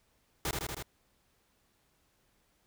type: noise with echo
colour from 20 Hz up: pink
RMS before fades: -33 dBFS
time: 0.45-0.51 s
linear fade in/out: 2 ms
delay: 79 ms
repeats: 4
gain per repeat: -2 dB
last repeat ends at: 0.826 s
effects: pink hiss -72 dBFS RMS until 2.66 s